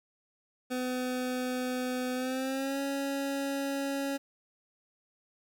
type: tone with pitch glide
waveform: 25% pulse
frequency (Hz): 252.5 to 276.9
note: B3 to C#4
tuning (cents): +39 to -2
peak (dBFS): -27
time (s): 0.7-4.18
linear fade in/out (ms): 20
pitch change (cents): +159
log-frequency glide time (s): 2.14-2.8
effects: 10-bit